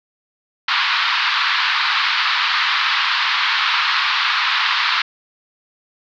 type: band-pass noise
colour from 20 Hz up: pink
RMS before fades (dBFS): -18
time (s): 0.68-5.02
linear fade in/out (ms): 5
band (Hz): 990 to 4500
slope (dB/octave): 48
effects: none